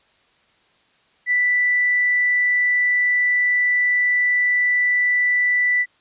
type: tone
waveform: sine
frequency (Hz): 1975.5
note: B6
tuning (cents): 0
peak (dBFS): -15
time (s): 1.26-5.86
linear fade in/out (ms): 50
effects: white hiss -59 dBFS RMS until 6 s + resampled to 8000 Hz